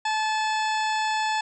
harmonic tone, 867 Hz, A5, 26 cents flat, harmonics 1 / 2 / 3 / 4 / 5 / 6 / 8 / 9, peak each -24 / -30 / -34 / -36 / -38 / -40 / -42 / -43 dBFS, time 0.05-1.41 s, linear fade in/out 5 ms, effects none

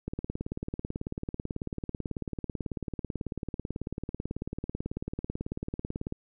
click train, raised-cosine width 3 ms, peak -20 dBFS, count 111, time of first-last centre 0.08-6.124 s, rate 18.2 Hz, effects none

